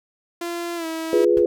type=tone with pitch glide; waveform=sawtooth; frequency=343.2 to 323.9 Hz; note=F4 to E4; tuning=-30 to -30 cents; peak=-22 dBFS; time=0.41-1.25 s; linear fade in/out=5 ms; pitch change=-100 cents; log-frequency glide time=0.76-0.86 s
type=chord; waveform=sine; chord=F diminished; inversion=none; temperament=equal; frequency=349.2 / 415.3 / 493.9 Hz; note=F4 / Ab4 / Cb5; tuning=0 / 0 / 0 cents; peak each=-18 / -18 / -19 dBFS; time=1.13-1.46 s; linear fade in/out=2 ms
type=noise with exponential decay; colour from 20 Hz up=brown; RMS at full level=-26 dBFS; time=1.37-1.46 s; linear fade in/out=1 ms; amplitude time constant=19 ms
effects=none